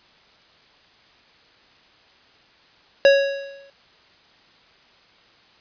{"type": "tone with exponential decay", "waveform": "square", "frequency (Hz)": 554.4, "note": "C#5", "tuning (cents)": 0, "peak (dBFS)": -9, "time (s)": [3.05, 3.7], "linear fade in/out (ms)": 1, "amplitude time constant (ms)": 140, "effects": ["white hiss -54 dBFS RMS until 5.6 s", "resampled to 11025 Hz"]}